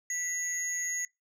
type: tone pair together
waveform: sine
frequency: 1975.5 / 6664 Hz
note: B6 / G#8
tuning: 0 / +5 cents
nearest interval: octave + major sixth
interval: 2105 cents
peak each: -33 / -30 dBFS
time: 0.1-1.05 s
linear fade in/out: 2 ms
effects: noise-tail reverb RT60 0.2 s tail -24 dB re dry + tanh soft clip ceiling -27 dBFS